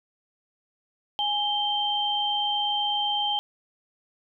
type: tone pair together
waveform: sine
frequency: 830.6 / 3136 Hz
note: G#5 / G7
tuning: 0 / 0 cents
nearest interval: octave + major seventh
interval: 2300 cents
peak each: -27 / -25 dBFS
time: 1.19-3.39 s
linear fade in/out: 0 ms
effects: none